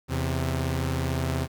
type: tone pair together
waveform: sawtooth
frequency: 82.41 / 131.61 Hz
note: E2 / C3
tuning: 0 / +11 cents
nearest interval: minor sixth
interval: 811 cents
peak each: -24 dBFS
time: 0.08-1.48 s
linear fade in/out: 50 ms
effects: 10-bit